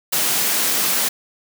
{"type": "high-pass noise", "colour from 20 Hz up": "white", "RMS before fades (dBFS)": -19, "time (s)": [0.12, 1.09], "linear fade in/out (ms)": 10, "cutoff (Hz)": 140, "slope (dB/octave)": 96, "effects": []}